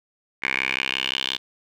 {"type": "tone with band-pass filter sweep", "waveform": "10% pulse", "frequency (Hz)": 65.7, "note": "C2", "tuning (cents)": 8, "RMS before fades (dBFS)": -26, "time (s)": [0.42, 1.38], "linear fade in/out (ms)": 20, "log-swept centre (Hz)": [2100, 3400], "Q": 5.3, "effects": []}